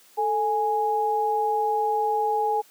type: tone pair together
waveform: sine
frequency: 440 / 830.6 Hz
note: A4 / G#5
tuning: 0 / 0 cents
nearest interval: major seventh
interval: 1100 cents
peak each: -26 / -22 dBFS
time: 0.17-2.62 s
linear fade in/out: 20 ms
effects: white hiss -55 dBFS RMS until 2.7 s + high-pass 200 Hz 12 dB/octave